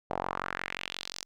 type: tone with band-pass filter sweep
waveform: sawtooth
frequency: 45.62 Hz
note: F#1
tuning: 24 cents flat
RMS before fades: -37 dBFS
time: 0.1-1.25 s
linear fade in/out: 0 ms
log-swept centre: 700 to 6000 Hz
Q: 2.5
effects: none